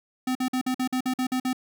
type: tone bursts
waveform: square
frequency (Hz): 255.8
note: C4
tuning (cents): -39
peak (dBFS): -24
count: 10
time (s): 0.27-1.531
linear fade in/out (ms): 5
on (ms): 82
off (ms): 49
effects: none